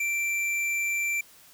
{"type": "tone with tanh clipping", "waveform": "triangle", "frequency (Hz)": 2349, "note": "D7", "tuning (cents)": 0, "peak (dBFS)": -27, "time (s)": [0, 1.21], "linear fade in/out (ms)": 5, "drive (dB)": 17, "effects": ["white hiss -54 dBFS RMS until 1.53 s"]}